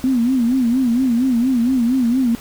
sine tone with vibrato, 247.5 Hz, B3, 4 cents sharp, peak -13 dBFS, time 0.04-2.35 s, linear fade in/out 0 ms, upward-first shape sine, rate 4.3 Hz, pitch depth 130 cents each way, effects pink hiss -38 dBFS RMS until 2.4 s

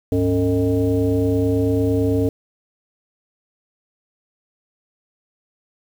sine tone with frequency modulation, 275.5 Hz, C#4, 11 cents flat, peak -15 dBFS, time 0.12-2.29 s, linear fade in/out 2 ms, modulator 174 Hz, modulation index 1.3, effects 7-bit

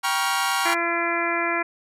sawtooth chord, G half-diminished seventh, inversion none, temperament equal with one note detuned, 784 / 954.1 / 1108.7 / 1396.9 Hz, G5 / Bb5 / Db6 / F6, 0 / +40 / 0 / 0 cents, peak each -23 dBFS, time 0.03-0.75 s, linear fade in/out 20 ms
harmonic tone, 340 Hz, F4, 46 cents flat, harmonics 1 / 2 / 3 / 4 / 5 / 6 / 7, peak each -29 / -29 / -29 / -29 / -29 / -29 / -29 dBFS, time 0.65-1.63 s, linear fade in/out 10 ms
effects resampled to 32000 Hz

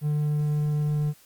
triangle tone, 149.3 Hz, D3, 29 cents sharp, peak -20 dBFS, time 0.01-1.14 s, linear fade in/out 50 ms, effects white hiss -56 dBFS RMS until 1.25 s + Opus 32 kbps

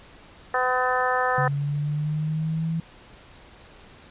harmonic tone, 253.3 Hz, B3, 44 cents sharp, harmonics 2 / 3 / 4 / 5 / 6 / 7, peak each -27 / -26 / -28 / -27 / -31 / -28 dBFS, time 0.54-1.48 s, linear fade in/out 2 ms
sine linear sweep, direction up, 138.59 to 164.81 Hz, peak -23 dBFS, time 1.38-2.8 s, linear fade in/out 2 ms
effects pink hiss -49 dBFS RMS until 4.1 s + resampled to 8000 Hz

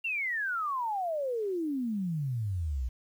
sine exponential sweep, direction down, 2794 to 58.27 Hz, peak -29 dBFS, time 0.04-2.89 s, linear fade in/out 10 ms, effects 10-bit

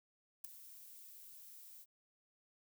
violet noise with ADSR envelope, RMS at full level -40 dBFS, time 0.44-1.86 s, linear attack 7 ms, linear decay 6 ms, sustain -16 dB, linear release 46 ms, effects none

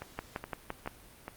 two click trains, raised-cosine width 0.5 ms, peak -19 / -24 dBFS, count 5 / 4, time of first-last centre 0.19-0.875 / 0.02-1.281 s, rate 5.84 / 2.38 Hz, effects pink hiss -55 dBFS RMS until 1.36 s + Opus 48 kbps

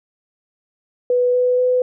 sine tone with pitch steps, 493.9 / 497.9 / 502 Hz, B4 / B4 / B4, 0 / +14 / +28 cents, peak -13 dBFS, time 1.1-1.82 s, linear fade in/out 2 ms, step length 240 ms, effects none

